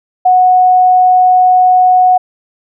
sine tone, 735 Hz, F#5, 12 cents flat, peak -4 dBFS, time 0.25-2.18 s, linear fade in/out 10 ms, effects none

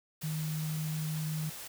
sine tone in noise, 155.56 Hz, D#3, in tune, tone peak -32 dBFS, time 0.23-1.5 s, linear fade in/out 10 ms, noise white, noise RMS -44 dBFS, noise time 0.21-1.68 s, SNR +9 dB, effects none

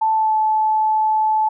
sine tone with pitch glide, 880 to 867.4 Hz, A5 to A5, 0 to -25 cents, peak -14 dBFS, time 0.01-1.49 s, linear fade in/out 10 ms, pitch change -25 cents, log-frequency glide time 0.13-0.35 s, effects none

